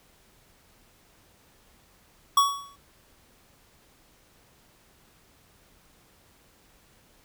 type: tone with exponential decay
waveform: square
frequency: 1123 Hz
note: C#6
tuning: 22 cents sharp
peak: -15 dBFS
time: 2.37-2.76 s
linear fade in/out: 5 ms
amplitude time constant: 83 ms
effects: pink hiss -60 dBFS RMS until 7.24 s